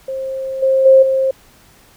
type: tone with level steps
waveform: sine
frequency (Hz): 531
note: C5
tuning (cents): +25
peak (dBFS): -20 / -10 / -4 / -12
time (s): 0.08-1.31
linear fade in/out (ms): 5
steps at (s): 0.62 / 0.85 / 1.02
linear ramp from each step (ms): 10
effects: pink hiss -48 dBFS RMS until 1.96 s